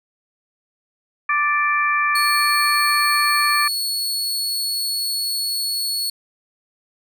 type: harmonic tone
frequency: 587.3 Hz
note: D5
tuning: in tune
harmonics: 2 / 3 / 4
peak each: -19 / -21 / -22 dBFS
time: 1.29-3.68 s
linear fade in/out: 5 ms
type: tone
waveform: sawtooth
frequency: 4388 Hz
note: C#8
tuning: 18 cents flat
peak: -18 dBFS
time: 2.15-6.1 s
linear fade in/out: 5 ms
effects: none